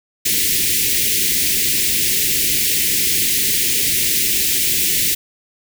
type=band-stop noise; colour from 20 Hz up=white; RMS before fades=-17 dBFS; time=0.25-5.15 s; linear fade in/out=10 ms; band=440 to 1900 Hz; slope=48 dB/octave; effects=none